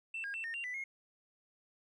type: tone with pitch steps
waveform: triangle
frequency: 2678 / 1626 / 2682 / 1834 / 2769 / 1990 / 2152 Hz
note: E7 / G#6 / E7 / A#6 / F7 / B6 / C7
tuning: +27 / -37 / +29 / -29 / -15 / +13 / +48 cents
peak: -35 dBFS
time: 0.14-0.84 s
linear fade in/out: 5 ms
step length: 100 ms
effects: tanh soft clip ceiling -34 dBFS + resampled to 24000 Hz